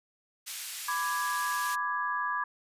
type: band-pass noise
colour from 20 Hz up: white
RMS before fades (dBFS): -39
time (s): 0.46-1.76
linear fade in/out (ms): 20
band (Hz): 1800 to 13000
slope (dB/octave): 12
type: chord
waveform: sine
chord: G# diminished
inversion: first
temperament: equal with one note detuned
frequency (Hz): 994.6 / 1174.7 / 1661.2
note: B5 / D6 / G#6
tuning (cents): +12 / 0 / 0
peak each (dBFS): -33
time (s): 0.88-2.44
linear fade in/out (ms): 5
effects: resampled to 32000 Hz